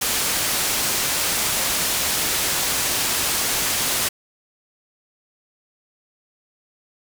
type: low-pass noise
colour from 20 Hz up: white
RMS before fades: -22 dBFS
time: 0.01-4.09 s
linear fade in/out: 10 ms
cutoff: 12000 Hz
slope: 12 dB/octave
effects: none